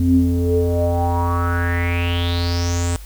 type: tone with low-pass filter sweep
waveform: square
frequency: 86.5 Hz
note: F2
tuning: 16 cents flat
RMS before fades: -18 dBFS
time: 0-2.96 s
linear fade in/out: 0 ms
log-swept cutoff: 220 to 8300 Hz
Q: 7.2
effects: added 50 Hz sine -33 dBFS peak until 3.05 s + white hiss -45 dBFS RMS until 3.05 s